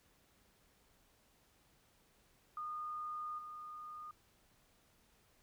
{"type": "tone with level steps", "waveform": "sine", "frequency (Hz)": 1224, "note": "D#6", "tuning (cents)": -29, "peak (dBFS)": [-40, -46], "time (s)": [2.57, 4.11], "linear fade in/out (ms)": 2, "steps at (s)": 3.38, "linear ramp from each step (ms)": 10, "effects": ["pink hiss -71 dBFS RMS until 5.42 s"]}